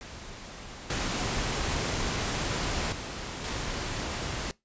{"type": "noise with level steps", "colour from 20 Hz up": "pink", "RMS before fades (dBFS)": [-43, -30, -37, -33], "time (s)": [0.01, 4.51], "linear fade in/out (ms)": 0, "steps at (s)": [0.9, 2.92, 3.44], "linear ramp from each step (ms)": 2, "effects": ["noise-tail reverb RT60 0.2 s tail -22 dB re dry", "resampled to 16000 Hz"]}